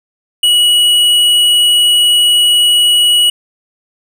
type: tone with hard clipping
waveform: triangle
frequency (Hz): 2922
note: F#7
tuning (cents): -22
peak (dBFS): -8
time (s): 0.43-3.3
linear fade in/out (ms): 5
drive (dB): 12
effects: none